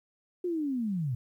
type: linear sweep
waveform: sine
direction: down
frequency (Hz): 365.4 to 114.4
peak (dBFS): -28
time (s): 0.44-1.15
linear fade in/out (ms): 5
effects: 11-bit